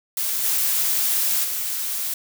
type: noise with level steps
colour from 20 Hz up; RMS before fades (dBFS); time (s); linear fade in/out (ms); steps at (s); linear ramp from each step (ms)
blue; -24 / -21 / -26; 0.17-2.14; 2; 0.43 / 1.43; 20
effects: none